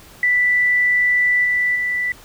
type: tone with level steps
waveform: sine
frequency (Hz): 1975.5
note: B6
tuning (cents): 0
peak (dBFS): -13 / -15 / -18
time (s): 0.23-2.12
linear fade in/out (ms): 2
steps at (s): 1.44 / 1.75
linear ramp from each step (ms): 10
effects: pink hiss -44 dBFS RMS until 2.24 s